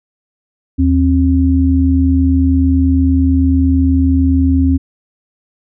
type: tone pair together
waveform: sine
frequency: 79.38 / 267 Hz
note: D#2 / C4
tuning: +35 / +35 cents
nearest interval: octave + major sixth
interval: 2100 cents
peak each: -11 dBFS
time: 0.78-4.78 s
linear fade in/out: 20 ms
effects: none